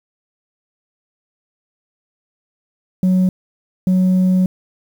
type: tone bursts at uneven times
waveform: sine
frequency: 185 Hz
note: F#3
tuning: in tune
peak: -8 dBFS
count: 2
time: 3.03-3.29 / 3.87-4.46 s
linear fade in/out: 2 ms
effects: tanh soft clip ceiling -10 dBFS + 7-bit